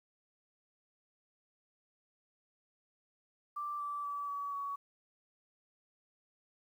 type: tone with pitch steps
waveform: sine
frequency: 1174.7 / 1162.5 / 1150.5 / 1138.6 / 1126.8 Hz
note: D6 / D6 / D6 / C#6 / C#6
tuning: 0 / -18 / -36 / +46 / +28 cents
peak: -36 dBFS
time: 3.56-4.76 s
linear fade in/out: 10 ms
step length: 240 ms
effects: 11-bit